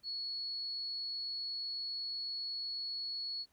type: tone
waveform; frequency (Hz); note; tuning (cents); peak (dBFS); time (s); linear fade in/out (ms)
sine; 4374; C#8; -24; -37; 0.03-3.46; 50
effects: pink hiss -73 dBFS RMS until 3.52 s